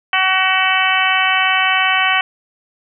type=harmonic tone; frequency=377.1 Hz; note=F#4; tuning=33 cents sharp; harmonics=2 / 3 / 4 / 5 / 6 / 7 / 8; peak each=-20 / -20 / -20 / -20 / -20 / -20 / -20 dBFS; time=0.13-2.21 s; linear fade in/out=2 ms; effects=none